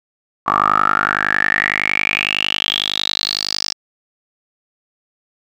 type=tone with band-pass filter sweep; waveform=10% pulse; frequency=50.9 Hz; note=G#1; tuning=34 cents flat; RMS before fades=-18 dBFS; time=0.46-3.74 s; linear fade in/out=20 ms; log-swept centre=1100 to 5300 Hz; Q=9; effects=none